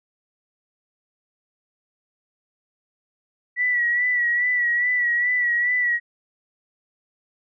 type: tone with vibrato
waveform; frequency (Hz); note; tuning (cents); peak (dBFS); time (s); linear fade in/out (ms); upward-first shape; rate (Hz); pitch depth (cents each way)
sine; 1945; B6; -27; -18; 3.56-6; 50; sine; 2.4; 43
effects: none